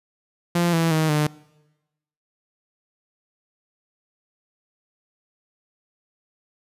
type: tone with pitch steps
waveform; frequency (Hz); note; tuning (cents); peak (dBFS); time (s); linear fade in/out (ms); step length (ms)
sawtooth; 172.7 / 165 / 157.64 / 150.6; F3 / E3 / D#3 / D3; -19 / +2 / +23 / +44; -14; 0.55-1.27; 5; 180
effects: noise-tail reverb RT60 1.0 s tail -23 dB re dry + resampled to 32000 Hz